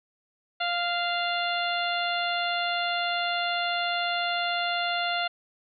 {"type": "harmonic tone with a mistuned harmonic", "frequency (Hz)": 698.5, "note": "F5", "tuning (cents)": 0, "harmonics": [1, 2, 3, 4, 5, 6], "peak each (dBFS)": [-29, -31, -35, -33, -34, -37], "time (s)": [0.6, 5.28], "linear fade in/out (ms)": 10, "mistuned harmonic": 3, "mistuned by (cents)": -20, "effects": []}